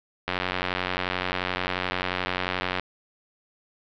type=click train; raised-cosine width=0.3 ms; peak=-9 dBFS; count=231; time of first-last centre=0.28-2.796 s; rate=91.4 Hz; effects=low-pass 4000 Hz 12 dB/octave